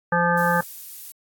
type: harmonic tone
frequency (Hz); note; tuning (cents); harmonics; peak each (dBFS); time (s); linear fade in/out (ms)
173; F3; -16; 1 / 3 / 5 / 7 / 9 / 10; -24 / -24 / -23 / -25 / -24 / -28; 0.12-0.61; 5
type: noise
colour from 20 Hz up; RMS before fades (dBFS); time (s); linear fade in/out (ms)
violet; -37; 0.37-1.12; 5
effects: AAC 64 kbps